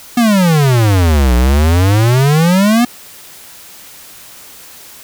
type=exponential two-way sweep; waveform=square; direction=down then up; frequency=246.9 to 59.1 to 246.9 Hz; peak=-8 dBFS; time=0.17-2.85 s; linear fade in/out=5 ms; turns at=1.35 s; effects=white hiss -36 dBFS RMS until 5.03 s